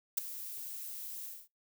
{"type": "noise with ADSR envelope", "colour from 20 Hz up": "violet", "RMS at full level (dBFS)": -27, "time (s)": [0.17, 1.48], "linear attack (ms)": 11, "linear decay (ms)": 7, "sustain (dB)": -16, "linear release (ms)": 230, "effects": ["noise-tail reverb RT60 0.2 s tail -25 dB re dry"]}